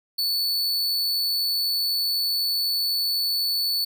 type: tone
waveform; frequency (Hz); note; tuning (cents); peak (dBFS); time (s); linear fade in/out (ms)
45% pulse; 4456; C#8; +8; -21; 0.18-3.85; 10
effects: none